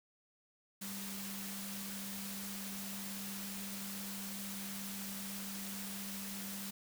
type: tone in noise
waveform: sine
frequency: 197.5 Hz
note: G3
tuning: 13 cents sharp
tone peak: -45 dBFS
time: 0.81-6.71 s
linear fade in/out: 10 ms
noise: white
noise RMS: -45 dBFS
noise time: 0.81-6.71 s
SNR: -3 dB
effects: none